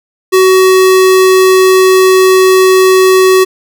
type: tone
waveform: square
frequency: 375.3 Hz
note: F#4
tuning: 25 cents sharp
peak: -4 dBFS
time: 0.32-3.45 s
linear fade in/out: 20 ms
effects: none